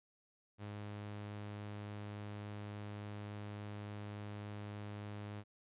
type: tone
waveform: sawtooth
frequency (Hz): 103.5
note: G#2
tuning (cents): -5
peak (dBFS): -40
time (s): 0.58-5.44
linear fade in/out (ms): 50
effects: resampled to 8000 Hz